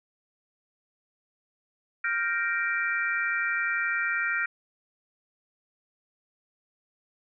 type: chord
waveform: sine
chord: G minor seventh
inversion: third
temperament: equal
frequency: 1396.9 / 1568 / 1864.7 / 2349 Hz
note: F6 / G6 / Bb6 / D7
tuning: 0 / 0 / 0 / 0 cents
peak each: -29 / -32 / -30 / -32 dBFS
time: 2.04-4.46 s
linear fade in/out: 5 ms
effects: none